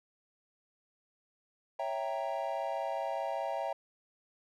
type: chord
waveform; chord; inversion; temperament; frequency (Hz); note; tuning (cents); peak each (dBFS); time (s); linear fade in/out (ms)
triangle; C# diminished seventh; none; equal; 554.4 / 659.3 / 784 / 932.3; C#5 / E5 / G5 / Bb5; 0 / 0 / 0 / 0; -37 / -35 / -36 / -38; 1.79-3.73; 5
effects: none